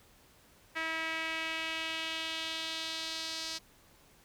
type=tone with band-pass filter sweep; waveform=sawtooth; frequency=323 Hz; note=E4; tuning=35 cents flat; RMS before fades=-37 dBFS; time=0.75-3.59 s; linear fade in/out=20 ms; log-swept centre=2000 to 4800 Hz; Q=2.3; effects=pink hiss -62 dBFS RMS until 4.24 s